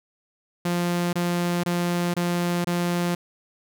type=tone bursts; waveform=sawtooth; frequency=174.61 Hz; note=F3; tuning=in tune; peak=-18 dBFS; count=5; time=0.65-3.15 s; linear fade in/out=5 ms; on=480 ms; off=25 ms; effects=none